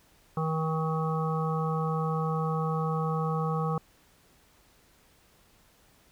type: harmonic tone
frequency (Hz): 159.2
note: D#3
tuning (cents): +40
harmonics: 1 / 3 / 5 / 7 / 8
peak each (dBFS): -28 / -34 / -36 / -35 / -38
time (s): 0.37-3.78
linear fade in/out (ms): 2
effects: pink hiss -62 dBFS RMS until 6.11 s